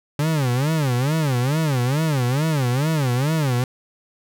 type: tone with vibrato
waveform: 40% pulse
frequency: 140 Hz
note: C#3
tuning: 18 cents sharp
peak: -17 dBFS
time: 0.19-3.64 s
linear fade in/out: 2 ms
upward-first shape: sine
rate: 2.3 Hz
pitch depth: 250 cents each way
effects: none